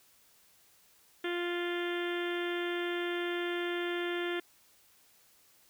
harmonic tone, 349.2 Hz, F4, in tune, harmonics 1 / 2 / 3 / 4 / 5 / 6 / 7 / 8 / 9 / 10, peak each -33 / -44 / -48 / -43 / -41 / -44 / -49 / -48 / -46 / -48 dBFS, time 1.24-4.4 s, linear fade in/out 5 ms, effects white hiss -64 dBFS RMS until 5.69 s

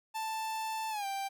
45% pulse tone with pitch glide, 882 to 785.8 Hz, A5 to G5, +4 to +4 cents, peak -34 dBFS, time 0.14-1.29 s, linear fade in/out 20 ms, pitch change -200 cents, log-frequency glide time 0.9-1.06 s, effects none

